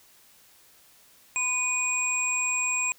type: tone cluster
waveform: sine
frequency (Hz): 1017 / 2467 / 7580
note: C6 / D#7 / A#8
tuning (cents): -50 / -15 / +28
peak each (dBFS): -35 / -27 / -27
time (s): 1.36-2.92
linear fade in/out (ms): 0
effects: white hiss -57 dBFS RMS until 2.98 s